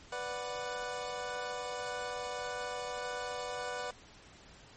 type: chord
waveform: 25% pulse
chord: B minor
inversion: none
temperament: equal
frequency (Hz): 493.9 / 587.3 / 740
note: B4 / D5 / F#5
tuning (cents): 0 / 0 / 0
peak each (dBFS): -36 / -39 / -38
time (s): 0.12-3.91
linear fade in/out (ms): 5
effects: pink hiss -56 dBFS RMS until 4.76 s + MP3 32 kbps